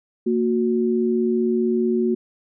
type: tone pair together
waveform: sine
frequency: 230.7 / 366.2 Hz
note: A#3 / F#4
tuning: -18 / -18 cents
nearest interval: minor sixth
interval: 800 cents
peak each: -20 dBFS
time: 0.26-2.15 s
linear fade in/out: 10 ms
effects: none